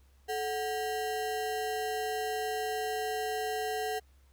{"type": "ring-modulated tone", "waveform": "square", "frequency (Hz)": 587.3, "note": "D5", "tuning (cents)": 0, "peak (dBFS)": -29, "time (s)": [0.28, 4], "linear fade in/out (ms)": 20, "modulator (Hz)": 154, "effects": ["added 67 Hz sine -59 dBFS peak until 4.32 s", "pink hiss -70 dBFS RMS until 4.32 s"]}